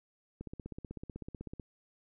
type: click train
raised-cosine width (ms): 3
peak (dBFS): -29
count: 20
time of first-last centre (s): 0.41-1.597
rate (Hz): 16
effects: none